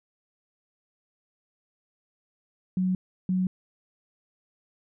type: tone pair in turn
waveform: sine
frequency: 185 / 185 Hz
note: F#3 / F#3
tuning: 0 / 0 cents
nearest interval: unison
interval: 0 cents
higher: neither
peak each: -22 dBFS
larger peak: neither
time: 2.77-2.95 / 3.29-3.47 s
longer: neither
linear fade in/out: 2 ms
effects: none